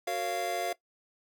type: chord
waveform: square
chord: Gb major seventh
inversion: none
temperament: just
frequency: 370 / 462.5 / 555 / 693.7 Hz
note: Gb4 / Bb4 / Db5 / F5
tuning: 0 / -14 / +2 / -12 cents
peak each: -39 / -39 / -39 / -33 dBFS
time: 0.07-0.73 s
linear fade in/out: 5 ms
effects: noise-tail reverb RT60 0.1 s tail -18 dB re dry